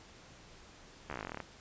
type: slowing click train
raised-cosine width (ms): 0.5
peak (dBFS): -24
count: 16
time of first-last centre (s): 1.1-1.403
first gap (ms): 13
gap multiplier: 1.06
effects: pink hiss -56 dBFS RMS until 1.6 s + resampled to 16000 Hz